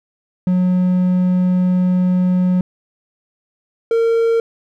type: tone pair in turn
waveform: triangle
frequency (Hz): 181.9 / 458.4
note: F#3 / A#4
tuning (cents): -29 / -29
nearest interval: octave + major third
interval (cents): 1600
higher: second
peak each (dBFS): -10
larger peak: neither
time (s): 0.47-2.61 / 3.91-4.4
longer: first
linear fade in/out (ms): 2
effects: none